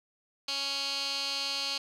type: tone with band-pass filter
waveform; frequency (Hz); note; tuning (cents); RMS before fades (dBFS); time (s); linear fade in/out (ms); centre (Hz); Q
15% pulse; 277.2; C#4; 0; -33; 0.48-1.78; 5; 4100; 4
effects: none